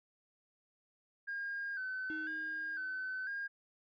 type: tone with vibrato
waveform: sine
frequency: 1568 Hz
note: G6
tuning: in tune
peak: -36 dBFS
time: 1.27-3.48 s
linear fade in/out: 20 ms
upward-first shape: square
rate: 1 Hz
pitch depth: 54 cents each way
type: tone with exponential decay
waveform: sine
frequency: 313.8 Hz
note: D#4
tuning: 15 cents sharp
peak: -38 dBFS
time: 2.1-3.3 s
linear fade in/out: 0 ms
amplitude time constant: 260 ms
effects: tanh soft clip ceiling -33 dBFS